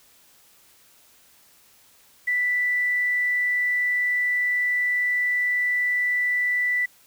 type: tone with quantisation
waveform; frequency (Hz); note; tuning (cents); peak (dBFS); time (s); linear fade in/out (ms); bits
sine; 1975.5; B6; 0; -20; 2.27-6.86; 10; 8
effects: white hiss -56 dBFS RMS until 7.06 s